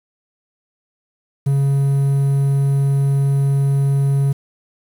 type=tone; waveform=triangle; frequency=138.59 Hz; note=C#3; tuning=in tune; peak=-11 dBFS; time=1.46-4.33 s; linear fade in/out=10 ms; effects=7-bit